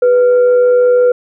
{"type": "tone with frequency modulation", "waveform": "sine", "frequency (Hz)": 493.9, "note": "B4", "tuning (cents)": 0, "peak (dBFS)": -6, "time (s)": [0.02, 1.12], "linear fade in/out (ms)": 5, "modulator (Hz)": 894, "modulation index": 0.22, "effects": []}